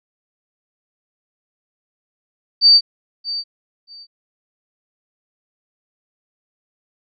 sine tone with echo, 4614 Hz, D8, 31 cents flat, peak -6 dBFS, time 2.61-2.81 s, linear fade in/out 50 ms, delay 630 ms, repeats 2, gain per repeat -15 dB, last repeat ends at 4.07 s, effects none

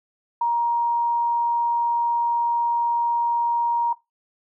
sine tone, 942 Hz, A#5, 18 cents sharp, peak -18 dBFS, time 0.41-3.93 s, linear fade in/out 5 ms, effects noise-tail reverb RT60 0.2 s tail -19 dB re dry

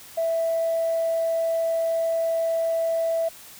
sine tone, 659.3 Hz, E5, in tune, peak -20 dBFS, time 0.17-3.29 s, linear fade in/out 10 ms, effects tanh soft clip ceiling -16 dBFS + white hiss -45 dBFS RMS until 3.59 s

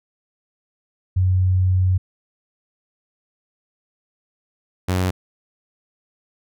sine / sawtooth tone pair in turn, 92.5 / 91.91 Hz, F#2 / F#2, 0 / -11 cents, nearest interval unison, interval 11 cents, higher first, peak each -14 dBFS, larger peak neither, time 1.16-1.98 / 4.88-5.11 s, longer first, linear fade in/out 10 ms, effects none

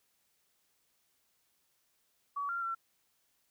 sine tone with pitch steps, 1135 / 1383 / 1352 Hz, C#6 / F6 / E6, +41 / -17 / +43 cents, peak -33 dBFS, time 2.36-2.75 s, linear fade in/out 10 ms, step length 130 ms, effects white hiss -75 dBFS RMS until 3.5 s

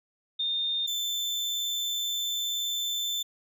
sine / 35% pulse tone pair in turn, 3638 / 3539 Hz, A#7 / A7, -43 / +9 cents, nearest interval unison, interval 48 cents, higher first, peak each -26 dBFS, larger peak neither, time 0.39-0.87 / 0.87-3.23 s, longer second, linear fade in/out 10 ms, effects none

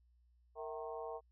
harmonic tone with a mistuned harmonic, 154.1 Hz, D#3, 16 cents flat, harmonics 3 / 4 / 5 / 6 / 7, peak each -45 / -47 / -49 / -51 / -52 dBFS, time 0.55-1.21 s, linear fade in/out 50 ms, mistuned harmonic 4, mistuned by +97 cents, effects added 60 Hz sine -67 dBFS peak until 1.31 s

